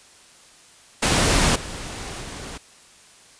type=noise with level steps; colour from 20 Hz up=pink; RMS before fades=-18 / -33 / -35 dBFS; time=1.02-2.58 s; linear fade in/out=10 ms; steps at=1.55 / 2.2 s; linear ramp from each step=10 ms; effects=white hiss -50 dBFS RMS until 3.39 s + resampled to 22050 Hz